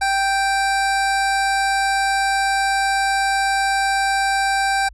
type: tone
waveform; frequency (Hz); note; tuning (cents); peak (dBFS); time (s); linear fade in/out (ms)
25% pulse; 784; G5; 0; -13; 0.01-4.89; 10
effects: added 50 Hz sine -40 dBFS peak until 4.93 s + resampled to 24000 Hz